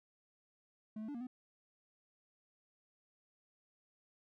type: tone with pitch steps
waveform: triangle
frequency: 215.8 / 218.9 / 290.6 / 235.9 / 252.1 Hz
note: A3 / A3 / D4 / A#3 / B3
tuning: -33 / -9 / -18 / +21 / +36 cents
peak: -39 dBFS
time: 0.96-1.27 s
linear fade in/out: 5 ms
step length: 62 ms
effects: none